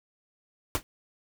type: noise with exponential decay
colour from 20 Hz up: pink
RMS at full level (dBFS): -23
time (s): 0.75-0.83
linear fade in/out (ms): 0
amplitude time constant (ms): 17
effects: none